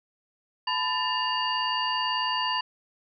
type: tone cluster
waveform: sine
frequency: 885 / 1003 / 1780 / 2828 / 4625 Hz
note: A5 / B5 / A6 / F7 / D8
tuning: +10 / +26 / +20 / +21 / -27 cents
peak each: -34 / -28 / -34 / -30 / -33 dBFS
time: 0.67-2.61 s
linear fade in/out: 5 ms
effects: none